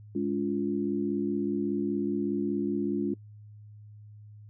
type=chord; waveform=sine; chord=Db major; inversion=second; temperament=equal with one note detuned; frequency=207.7 / 284.2 / 349.2 Hz; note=Ab3 / Db4 / F4; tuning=0 / +43 / 0 cents; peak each=-31 / -30 / -31 dBFS; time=0.15-3.14 s; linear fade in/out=5 ms; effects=noise-tail reverb RT60 0.1 s tail -22 dB re dry + added 105 Hz sine -46 dBFS peak until 4.49 s